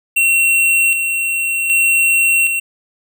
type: tone with tremolo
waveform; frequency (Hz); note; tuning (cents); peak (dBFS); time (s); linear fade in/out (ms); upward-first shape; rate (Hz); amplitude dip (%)
square; 2727; F7; -42; -11; 0.16-2.6; 10; square; 0.65; 45
effects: none